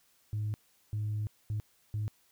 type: tone bursts at uneven times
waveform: sine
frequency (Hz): 106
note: G#2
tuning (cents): +36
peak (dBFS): -29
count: 4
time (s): 0.33-0.54 / 0.93-1.27 / 1.5-1.6 / 1.94-2.08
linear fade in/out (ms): 0
effects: tanh soft clip ceiling -28 dBFS + white hiss -68 dBFS RMS until 2.31 s